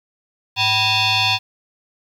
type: tone with frequency modulation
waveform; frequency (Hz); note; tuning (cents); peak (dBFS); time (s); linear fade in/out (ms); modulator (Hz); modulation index
sine; 105.6; G#2; +29; -13; 0.56-1.39; 50; 873; 4.9
effects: tanh soft clip ceiling -11 dBFS + 8-bit